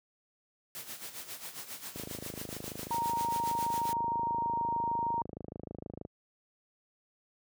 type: noise with tremolo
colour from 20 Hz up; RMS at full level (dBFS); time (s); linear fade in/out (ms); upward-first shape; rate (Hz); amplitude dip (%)
white; -41; 0.75-3.93; 0; sine; 7.4; 70
type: click train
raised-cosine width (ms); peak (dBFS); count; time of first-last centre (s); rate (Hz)
2; -27; 109; 1.96-6.051; 26.4
type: tone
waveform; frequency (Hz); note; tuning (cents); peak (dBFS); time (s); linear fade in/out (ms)
sine; 932.3; A#5; 0; -29; 2.91-5.22; 2
effects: high-pass 80 Hz 12 dB/octave